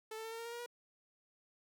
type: tone with pitch steps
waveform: sawtooth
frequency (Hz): 438.2 / 444.1 / 450 / 456 / 462.1 / 468.3 / 474.6 / 480.9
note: A4 / A4 / A4 / A#4 / A#4 / A#4 / A#4 / B4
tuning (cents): -7 / +16 / +39 / -38 / -15 / +8 / +31 / -46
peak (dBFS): -39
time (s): 0.11-0.662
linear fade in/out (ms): 5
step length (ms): 69
effects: none